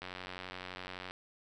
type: click train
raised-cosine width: 0.3 ms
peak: -26 dBFS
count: 101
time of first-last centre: 0.02-1.109 s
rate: 91.8 Hz
effects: none